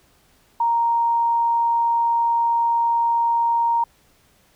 sine tone, 932.3 Hz, A#5, in tune, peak -16 dBFS, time 0.6-3.84 s, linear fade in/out 5 ms, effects pink hiss -58 dBFS RMS until 4.55 s

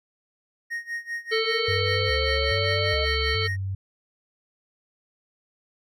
triangle tone with tremolo, 1864.7 Hz, A#6, in tune, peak -25 dBFS, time 0.7-3.57 s, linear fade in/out 20 ms, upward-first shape sine, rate 5.1 Hz, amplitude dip 90%
harmonic tone, 442.9 Hz, A4, 11 cents sharp, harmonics 1 / 3 / 5 / 7 / 9 / 10, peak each -29 / -33 / -30 / -31 / -35 / -31 dBFS, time 1.31-3.48 s, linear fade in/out 20 ms
sine exponential sweep, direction up, 440 to 622.3 Hz, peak -28 dBFS, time 1.31-3.06 s, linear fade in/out 20 ms
sine tone with vibrato, 82.41 Hz, E2, in tune, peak -26 dBFS, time 1.68-3.75 s, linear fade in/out 5 ms, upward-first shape square, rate 1.2 Hz, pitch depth 270 cents each way
effects none

